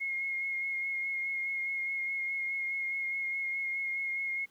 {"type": "tone with vibrato", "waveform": "sine", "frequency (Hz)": 2155, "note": "C#7", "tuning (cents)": -49, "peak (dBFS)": -31, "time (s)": [0, 4.46], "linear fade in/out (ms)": 20, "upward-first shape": "sine", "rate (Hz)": 4.8, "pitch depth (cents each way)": 18, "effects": ["pink hiss -66 dBFS RMS until 4.5 s", "high-pass 150 Hz 12 dB/octave"]}